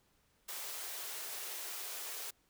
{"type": "high-pass noise", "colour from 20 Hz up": "white", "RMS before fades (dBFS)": -43, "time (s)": [0.48, 2.31], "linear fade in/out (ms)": 10, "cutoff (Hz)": 340, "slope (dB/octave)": 96, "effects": ["pink hiss -73 dBFS RMS until 2.49 s"]}